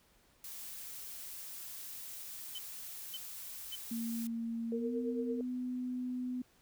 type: noise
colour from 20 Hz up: blue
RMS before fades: -46 dBFS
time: 0.44-4.27 s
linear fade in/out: 2 ms
type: tone bursts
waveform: sine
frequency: 3058 Hz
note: G7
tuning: 44 cents flat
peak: -40 dBFS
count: 3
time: 2.55-3.755 s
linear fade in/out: 5 ms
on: 35 ms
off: 550 ms
type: tone with pitch glide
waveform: sine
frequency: 230 to 250.8 Hz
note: A#3 to B3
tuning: -23 to +27 cents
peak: -35 dBFS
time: 3.91-6.42 s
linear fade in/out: 5 ms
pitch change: +150 cents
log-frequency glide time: 4.72-4.95 s
type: tone with tremolo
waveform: sine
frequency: 461.1 Hz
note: A#4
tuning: 19 cents flat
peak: -33 dBFS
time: 4.72-5.41 s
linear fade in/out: 2 ms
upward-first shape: triangle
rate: 8.9 Hz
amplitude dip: 75%
effects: pink hiss -68 dBFS RMS until 6.61 s